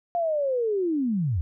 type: linear sweep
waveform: sine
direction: down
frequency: 705 to 72 Hz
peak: -22 dBFS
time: 0.15-1.41 s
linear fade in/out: 0 ms
effects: none